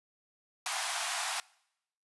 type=high-pass noise; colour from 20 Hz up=pink; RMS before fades=-34 dBFS; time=0.66-1.4 s; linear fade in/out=0 ms; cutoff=670 Hz; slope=96 dB/octave; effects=noise-tail reverb RT60 0.8 s tail -24 dB re dry + resampled to 24000 Hz